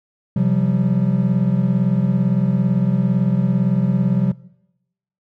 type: chord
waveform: triangle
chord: C suspended fourth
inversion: none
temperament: equal with one note detuned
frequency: 130.81 / 174.61 / 192.41 Hz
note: C3 / F3 / G3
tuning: 0 / 0 / -32 cents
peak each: -17 dBFS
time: 0.36-4.32 s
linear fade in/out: 5 ms
effects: noise-tail reverb RT60 0.9 s tail -21 dB re dry